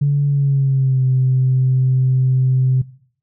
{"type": "tone with pitch glide", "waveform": "sine", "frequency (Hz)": [143, 129.63], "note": ["D3", "C3"], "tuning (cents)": [-46, -16], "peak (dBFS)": -11, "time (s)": [0.01, 2.82], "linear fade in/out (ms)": 10, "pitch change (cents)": -170, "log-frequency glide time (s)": [0.26, 1.04], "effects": ["noise-tail reverb RT60 0.6 s tail -20 dB re dry", "tanh soft clip ceiling -7 dBFS"]}